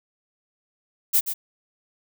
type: noise with echo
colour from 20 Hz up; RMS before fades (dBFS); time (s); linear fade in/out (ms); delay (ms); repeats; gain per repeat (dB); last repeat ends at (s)
violet; -18; 1.13-1.21; 20; 130; 1; -9; 1.34
effects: none